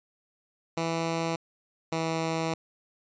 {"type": "tone pair in turn", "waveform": "10% pulse", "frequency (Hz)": [165, 162.63], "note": ["E3", "E3"], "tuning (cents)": [2, -23], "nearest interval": "unison", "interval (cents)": 25, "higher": "first", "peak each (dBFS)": -19, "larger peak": "neither", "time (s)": [[0.77, 1.36], [1.92, 2.54]], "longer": "second", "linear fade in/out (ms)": 5, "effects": ["resampled to 16000 Hz"]}